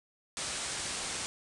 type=low-pass noise; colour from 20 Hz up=white; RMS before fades=-37 dBFS; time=0.37-1.26 s; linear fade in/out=0 ms; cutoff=9600 Hz; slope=96 dB/octave; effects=none